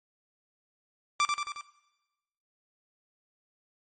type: tone with echo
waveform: sawtooth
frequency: 1174.7 Hz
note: D6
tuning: in tune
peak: -19 dBFS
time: 1.2-1.25 s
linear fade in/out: 0 ms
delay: 90 ms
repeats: 4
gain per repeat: -4 dB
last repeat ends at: 1.61 s
effects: noise-tail reverb RT60 1.0 s tail -17 dB re dry + MP3 32 kbps